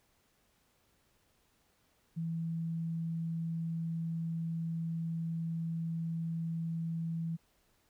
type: tone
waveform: sine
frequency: 164.81 Hz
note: E3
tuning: in tune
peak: -33 dBFS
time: 2.16-7.37 s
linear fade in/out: 20 ms
effects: pink hiss -72 dBFS RMS until 7.89 s